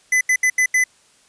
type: tone bursts at uneven times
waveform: square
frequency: 2012 Hz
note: B6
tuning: 32 cents sharp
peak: -14 dBFS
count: 5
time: 0.12-0.21 / 0.29-0.36 / 0.43-0.5 / 0.58-0.66 / 0.74-0.84 s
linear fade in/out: 5 ms
effects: white hiss -55 dBFS RMS until 1.28 s + resampled to 22050 Hz